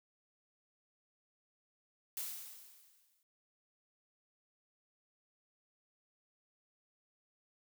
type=noise with exponential decay; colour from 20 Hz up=blue; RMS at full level=-39 dBFS; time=2.17-3.23 s; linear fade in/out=1 ms; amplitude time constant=230 ms; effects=none